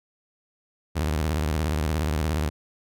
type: tone with vibrato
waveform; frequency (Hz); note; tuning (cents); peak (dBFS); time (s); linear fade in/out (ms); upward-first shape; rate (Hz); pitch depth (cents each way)
sawtooth; 76.6; D#2; -27; -19; 0.95-2.5; 20; square; 17; 170
effects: none